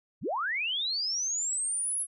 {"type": "linear sweep", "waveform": "sine", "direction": "up", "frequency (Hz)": [69.3, 10980], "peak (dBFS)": -28, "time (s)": [0.21, 2.07], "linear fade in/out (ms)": 50, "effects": []}